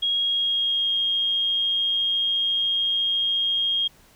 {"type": "tone with pitch glide", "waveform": "sine", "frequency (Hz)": [3286, 3243], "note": ["G#7", "G#7"], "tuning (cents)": [-19, -42], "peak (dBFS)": -20, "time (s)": [0.02, 3.88], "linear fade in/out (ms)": 10, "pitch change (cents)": -23, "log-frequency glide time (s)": [0.16, 0.93], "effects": ["pink hiss -55 dBFS RMS until 4.15 s"]}